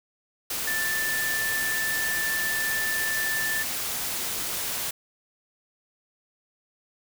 sine tone in noise, 1765 Hz, A6, 5 cents sharp, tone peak -26 dBFS, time 0.67-3.63 s, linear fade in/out 5 ms, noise white, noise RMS -30 dBFS, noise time 0.5-4.91 s, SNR +1 dB, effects none

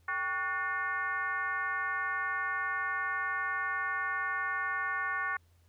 sine tone with frequency modulation, 1461 Hz, F#6, 22 cents flat, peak -30 dBFS, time 0.08-5.37 s, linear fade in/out 5 ms, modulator 339 Hz, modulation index 1.4, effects added 85 Hz sine -62 dBFS peak until 5.68 s + pink hiss -72 dBFS RMS until 5.68 s

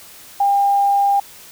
sine tone, 801 Hz, G5, 37 cents sharp, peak -12 dBFS, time 0.4-1.2 s, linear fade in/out 5 ms, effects white hiss -41 dBFS RMS until 1.51 s

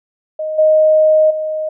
sine tone with level steps, 622.3 Hz, D#5, in tune, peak -18 / -7 / -17 dBFS, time 0.39-1.69 s, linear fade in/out 5 ms, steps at 0.58 / 1.3 s, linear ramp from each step 10 ms, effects none

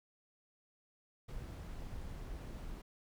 brown noise, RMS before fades -45 dBFS, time 1.28-2.82 s, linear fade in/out 10 ms, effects none

